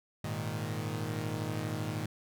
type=chord; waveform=sawtooth; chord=Ab suspended second; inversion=none; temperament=equal; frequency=103.83 / 116.54 / 155.56 Hz; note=Ab2 / Bb2 / Eb3; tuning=0 / 0 / 0 cents; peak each=-34 dBFS; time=0.24-2.06 s; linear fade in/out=5 ms; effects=none